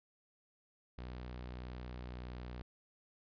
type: tone with pitch glide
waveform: sawtooth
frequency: 61.74 to 61.28 Hz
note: B1 to B1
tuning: 0 to -13 cents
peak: -40 dBFS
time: 0.98-2.62 s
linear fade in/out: 0 ms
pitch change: -13 cents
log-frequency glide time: 2.01-2.2 s
effects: resampled to 11025 Hz